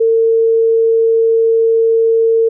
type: tone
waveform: sine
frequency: 453.3 Hz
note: A#4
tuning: 48 cents flat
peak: -8 dBFS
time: 0-2.49 s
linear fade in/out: 10 ms
effects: none